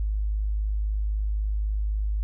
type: tone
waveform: sine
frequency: 51.91 Hz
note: G#1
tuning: in tune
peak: -23 dBFS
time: 0-2.23 s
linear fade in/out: 0 ms
effects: none